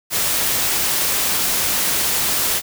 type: noise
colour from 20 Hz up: white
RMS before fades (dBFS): -19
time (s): 0.1-2.62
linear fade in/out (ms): 50
effects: none